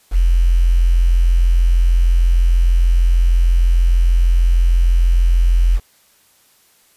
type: tone with quantisation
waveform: sine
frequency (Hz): 43.2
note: F1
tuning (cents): -18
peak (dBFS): -9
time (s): 0.11-5.8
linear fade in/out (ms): 50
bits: 6
effects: white hiss -54 dBFS RMS until 6.96 s + resampled to 32000 Hz